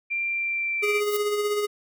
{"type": "tone with pitch glide", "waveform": "sine", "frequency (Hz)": [2371, 2341], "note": ["D7", "D7"], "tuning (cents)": [16, -6], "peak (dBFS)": -24, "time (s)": [0.1, 1.01], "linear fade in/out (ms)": 20, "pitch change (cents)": -22, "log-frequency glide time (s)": [0.24, 0.87]}
{"type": "tone with tremolo", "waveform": "square", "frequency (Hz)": 415.3, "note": "G#4", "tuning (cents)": 0, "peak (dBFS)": -22, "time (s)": [0.82, 1.67], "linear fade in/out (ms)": 20, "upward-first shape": "sine", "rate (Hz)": 16, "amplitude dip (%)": 40}
{"type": "noise with exponential growth", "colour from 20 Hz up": "violet", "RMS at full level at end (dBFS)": -29, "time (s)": [0.93, 1.17], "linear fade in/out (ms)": 5, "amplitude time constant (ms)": 51}
{"effects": []}